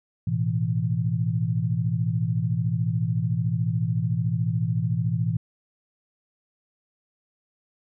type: chord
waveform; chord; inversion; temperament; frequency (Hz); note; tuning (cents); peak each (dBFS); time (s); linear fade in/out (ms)
sine; A suspended second; none; just; 110 / 123.75 / 165; A2 / B2 / E3; 0 / +4 / +2; -26; 0.27-5.37; 5
effects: none